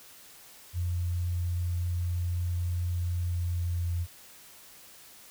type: tone with pitch glide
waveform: sine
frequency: 87.6 to 86.44 Hz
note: F2 to F2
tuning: +6 to -17 cents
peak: -27 dBFS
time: 0.73-4.07 s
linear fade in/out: 50 ms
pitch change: -23 cents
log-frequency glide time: 3.24-3.89 s
effects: white hiss -52 dBFS RMS until 5.3 s